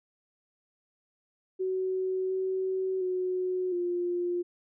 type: tone with pitch steps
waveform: sine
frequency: 374.7 / 377.3 / 367.6 / 352.2 Hz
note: F#4 / F#4 / F#4 / F4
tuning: +22 / +34 / -11 / +15 cents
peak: -27 dBFS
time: 1.59-4.43 s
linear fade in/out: 20 ms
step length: 710 ms
effects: none